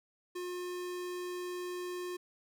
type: tone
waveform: square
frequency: 358.2 Hz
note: F4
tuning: 44 cents sharp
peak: -38 dBFS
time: 0.35-2.17 s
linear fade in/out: 10 ms
effects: none